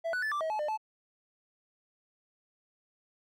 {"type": "tone with pitch steps", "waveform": "triangle", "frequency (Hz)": [663, 1485, 1745, 1174, 639, 857, 601, 869], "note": ["E5", "F#6", "A6", "D6", "D#5", "A5", "D5", "A5"], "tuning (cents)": [10, 6, -15, -1, 46, -46, 40, -22], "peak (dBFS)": -28, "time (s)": [0.04, 0.776], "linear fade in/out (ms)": 20, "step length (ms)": 92, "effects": []}